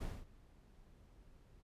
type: noise with ADSR envelope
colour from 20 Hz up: brown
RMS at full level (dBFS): -40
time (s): 0-1.63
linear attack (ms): 17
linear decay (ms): 230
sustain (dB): -22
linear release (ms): 27
effects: resampled to 32000 Hz